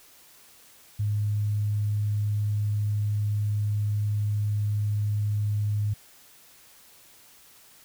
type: tone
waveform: sine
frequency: 104.3 Hz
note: G#2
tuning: 8 cents sharp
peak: -23 dBFS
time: 0.99-5.94 s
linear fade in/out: 10 ms
effects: white hiss -54 dBFS RMS until 7.84 s